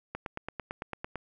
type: click train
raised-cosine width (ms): 0.5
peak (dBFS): -20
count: 10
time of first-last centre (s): 0.15-1.157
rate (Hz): 8.94
effects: none